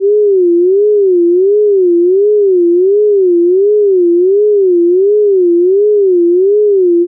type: tone with vibrato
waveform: sine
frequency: 380 Hz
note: F#4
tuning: 46 cents sharp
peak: -5 dBFS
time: 0-7.07 s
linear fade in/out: 50 ms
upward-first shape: sine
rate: 1.4 Hz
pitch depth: 180 cents each way
effects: none